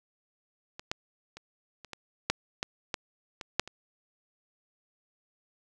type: clicks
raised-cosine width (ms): 0.2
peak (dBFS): -23 / -13 / -27 / -28 / -22 / -7 / -13 / -13 / -21 / -6 / -25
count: 11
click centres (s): 0.795 / 0.915 / 1.37 / 1.847 / 1.933 / 2.3 / 2.629 / 2.942 / 3.412 / 3.596 / 3.676
effects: none